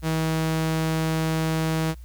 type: tone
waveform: sawtooth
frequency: 160 Hz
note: D#3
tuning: 49 cents sharp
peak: -18 dBFS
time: 0.02-1.95 s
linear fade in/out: 50 ms
effects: added 60 Hz sine -38 dBFS peak until 2.04 s + white hiss -60 dBFS RMS until 2.04 s